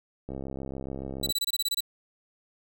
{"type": "click train", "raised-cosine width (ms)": 2, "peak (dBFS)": -23, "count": 69, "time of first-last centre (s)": [0.29, 1.303], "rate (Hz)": 67.1}
{"type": "tone bursts", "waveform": "sawtooth", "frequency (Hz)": 3951, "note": "B7", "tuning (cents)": 0, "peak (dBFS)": -22, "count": 10, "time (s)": [1.23, 1.806], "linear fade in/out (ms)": 5, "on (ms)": 36, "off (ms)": 24}
{"effects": []}